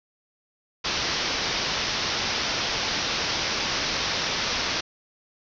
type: low-pass noise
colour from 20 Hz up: white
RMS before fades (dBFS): -27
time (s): 0.84-4.81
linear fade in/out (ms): 10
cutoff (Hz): 5900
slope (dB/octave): 96
effects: none